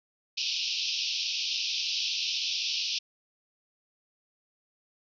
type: band-pass noise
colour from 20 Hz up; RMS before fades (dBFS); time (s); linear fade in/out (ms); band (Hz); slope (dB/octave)
white; -31; 0.37-2.99; 10; 2500 to 5700; 96
effects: none